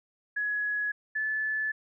sine tone pair in turn, 1682 / 1735.3 Hz, G#6 / A6, +22 / -24 cents, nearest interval minor second, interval 54 cents, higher second, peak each -27 dBFS, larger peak neither, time 0.36-0.92 / 1.15-1.72 s, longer second, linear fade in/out 10 ms, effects none

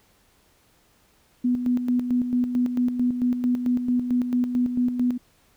sine tone with tremolo, 246.9 Hz, B3, in tune, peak -18 dBFS, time 1.44-5.18 s, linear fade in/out 10 ms, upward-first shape square, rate 4.5 Hz, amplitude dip 55%, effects pink hiss -61 dBFS RMS until 5.56 s

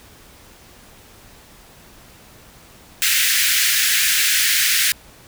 pink high-pass noise, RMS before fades -17 dBFS, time 3.02-4.92 s, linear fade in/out 0 ms, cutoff 1600 Hz, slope 48 dB/octave, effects pink hiss -46 dBFS RMS until 5.27 s

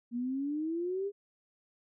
sine exponential sweep, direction up, 234 to 410.4 Hz, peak -31 dBFS, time 0.11-1.12 s, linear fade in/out 50 ms, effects none

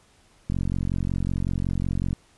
click train, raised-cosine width 5 ms, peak -14 dBFS, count 75, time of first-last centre 0.5-2.13 s, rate 45.4 Hz, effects pink hiss -59 dBFS RMS until 2.37 s + resampled to 24000 Hz

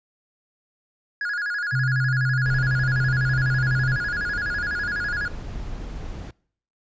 triangle tone with vibrato, 1548 Hz, G6, 22 cents flat, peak -22 dBFS, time 1.21-5.28 s, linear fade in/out 2 ms, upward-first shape square, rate 12 Hz, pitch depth 130 cents each way
sine tone, 129 Hz, C3, 24 cents flat, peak -20 dBFS, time 1.72-3.97 s, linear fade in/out 20 ms
brown noise, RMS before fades -33 dBFS, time 2.45-6.31 s, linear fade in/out 5 ms
effects noise-tail reverb RT60 0.6 s tail -25 dB re dry + resampled to 16000 Hz

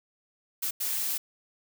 blue noise bursts at uneven times, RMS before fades -30 dBFS, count 2, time 0.62-0.71 / 0.8-1.18 s, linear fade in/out 10 ms, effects none

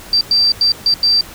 sine tone bursts at uneven times, 4683 Hz, D8, 6 cents flat, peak -9 dBFS, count 5, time 0.13-0.21 / 0.31-0.52 / 0.61-0.72 / 0.86-0.94 / 1.03-1.21 s, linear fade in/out 2 ms, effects pink hiss -35 dBFS RMS until 1.34 s

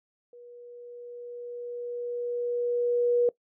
sine tone with level ramp, 482.5 Hz, B4, 40 cents flat, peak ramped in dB -46 to -19 dBFS, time 0.33-3.29 s, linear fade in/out 2 ms, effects noise-tail reverb RT60 0.1 s tail -20 dB re dry

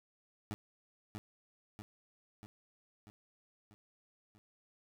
20% pulse tone with echo, 104.6 Hz, G#2, 13 cents sharp, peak -33 dBFS, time 0.51-0.54 s, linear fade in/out 0 ms, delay 640 ms, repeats 6, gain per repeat -4 dB, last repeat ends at 4.38 s, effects none

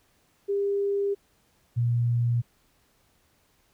sine tone pair in turn, 400.6 / 119.1 Hz, G4 / A#2, +38 / +38 cents, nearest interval octave + major sixth, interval 2100 cents, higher first, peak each -23 / -21 dBFS, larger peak second, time 0.48-1.15 / 1.76-2.42 s, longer first, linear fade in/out 20 ms, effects pink hiss -66 dBFS RMS until 3.73 s

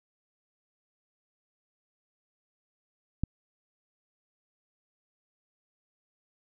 click, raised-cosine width 5 ms, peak -15 dBFS, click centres 3.236 s, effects none

